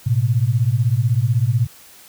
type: beating tone pair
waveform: sine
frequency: 110 / 126 Hz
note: A2 / B2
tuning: 0 / +35 cents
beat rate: 16 Hz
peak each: -17 dBFS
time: 0.06-1.67 s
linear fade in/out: 10 ms
effects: white hiss -45 dBFS RMS until 2.08 s